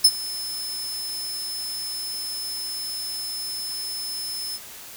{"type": "tone with ADSR envelope", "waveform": "sawtooth", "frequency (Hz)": 5240, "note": "E8", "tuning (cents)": -11, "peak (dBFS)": -6, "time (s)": [0.04, 4.59], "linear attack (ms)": 9, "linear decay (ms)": 51, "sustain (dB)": -20, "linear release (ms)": 39, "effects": ["white hiss -41 dBFS RMS until 4.96 s"]}